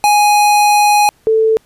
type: tone pair in turn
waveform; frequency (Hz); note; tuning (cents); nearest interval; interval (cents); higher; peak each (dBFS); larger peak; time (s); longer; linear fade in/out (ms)
square / sine; 831 / 442.2; G#5 / A4; +1 / +9; major seventh; 1092; first; -8; neither; 0.04-1.09 / 1.27-1.57; first; 0
effects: pink hiss -53 dBFS RMS until 1.65 s + resampled to 32000 Hz